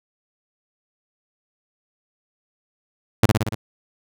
sawtooth tone with echo, 110.3 Hz, A2, 5 cents sharp, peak -6 dBFS, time 3.23-3.26 s, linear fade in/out 5 ms, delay 58 ms, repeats 5, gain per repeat -3 dB, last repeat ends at 3.55 s, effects none

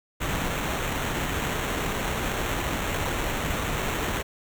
pink noise with sample-and-hold, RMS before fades -28 dBFS, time 0.2-4.23 s, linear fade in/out 20 ms, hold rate 4900 Hz, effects none

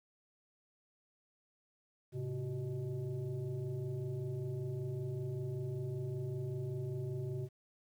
sine tone with frequency modulation, 134.6 Hz, C3, 49 cents sharp, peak -36 dBFS, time 2.12-7.49 s, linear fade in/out 50 ms, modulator 244 Hz, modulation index 1, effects 11-bit

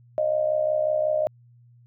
sine tone with amplitude modulation, 616 Hz, D#5, 17 cents flat, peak -17 dBFS, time 0.18-1.27 s, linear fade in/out 0 ms, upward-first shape sine, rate 65.5 Hz, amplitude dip 70%, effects added 120 Hz sine -51 dBFS peak until 1.86 s

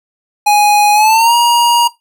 square tone with pitch glide, 830.6 to 948.6 Hz, G#5 to A#5, 0 to +30 cents, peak -7 dBFS, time 0.46-1.88 s, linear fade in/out 10 ms, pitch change +230 cents, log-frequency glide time 0.93-1.34 s, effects noise-tail reverb RT60 0.2 s tail -19 dB re dry

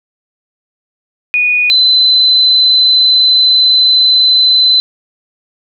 sine tone pair in turn, 2466 / 4037 Hz, D#7 / B7, -16 / +37 cents, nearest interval major sixth, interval 853 cents, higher second, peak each -8 / -5 dBFS, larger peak second, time 1.34-1.7 / 1.7-4.8 s, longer second, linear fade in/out 0 ms, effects none

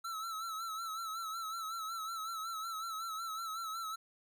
square tone with vibrato, 1318.5 Hz, E6, in tune, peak -39 dBFS, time 0.04-3.96 s, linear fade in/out 10 ms, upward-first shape sine, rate 5.4 Hz, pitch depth 59 cents each way, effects none

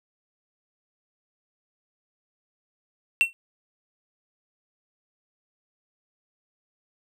triangle tone with exponential decay, 2711 Hz, E7, 48 cents sharp, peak -10 dBFS, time 3.21-3.33 s, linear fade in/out 0 ms, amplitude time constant 24 ms, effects none

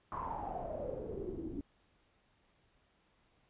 pink noise with low-pass filter sweep, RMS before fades -41 dBFS, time 0.12-1.61 s, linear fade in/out 0 ms, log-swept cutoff 1100 to 280 Hz, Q 9.2, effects pink hiss -72 dBFS RMS until 3.49 s + resampled to 8000 Hz

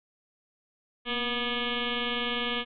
sine tone with frequency modulation, 1705 Hz, G#6, 45 cents sharp, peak -27 dBFS, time 1.05-2.65 s, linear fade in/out 50 ms, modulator 245 Hz, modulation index 7, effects none

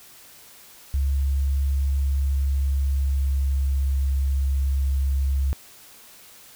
sine tone with pitch glide, 68.9 to 68.11 Hz, C#2 to C#2, -10 to -30 cents, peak -19 dBFS, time 0.94-5.53 s, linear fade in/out 0 ms, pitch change -20 cents, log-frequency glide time 2.17-3.76 s, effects white hiss -48 dBFS RMS until 6.55 s

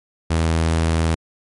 sawtooth tone, 81.5 Hz, E2, 19 cents flat, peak -12 dBFS, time 0.3-1.15 s, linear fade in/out 10 ms, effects MP3 48 kbps

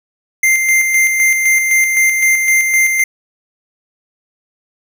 square tone with tremolo, 2093 Hz, C7, in tune, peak -9 dBFS, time 0.43-3.04 s, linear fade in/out 5 ms, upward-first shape square, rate 3.9 Hz, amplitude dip 40%, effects none

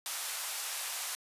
white band-pass noise, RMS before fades -38 dBFS, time 0.06-1.15 s, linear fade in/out 0 ms, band 630 to 13000 Hz, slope 24 dB/octave, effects resampled to 32000 Hz

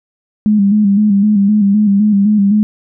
sine tone with vibrato, 205.1 Hz, G#3, 21 cents flat, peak -7 dBFS, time 0.46-2.63 s, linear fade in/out 0 ms, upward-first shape square, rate 3.9 Hz, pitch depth 55 cents each way, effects none

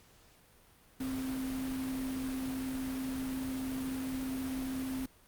sine tone in noise, 262.2 Hz, C4, 4 cents sharp, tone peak -34 dBFS, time 1-5.06 s, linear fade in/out 5 ms, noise pink, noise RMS -44 dBFS, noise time 1-5.06 s, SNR +7 dB, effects pink hiss -62 dBFS RMS until 5.27 s + Opus 48 kbps

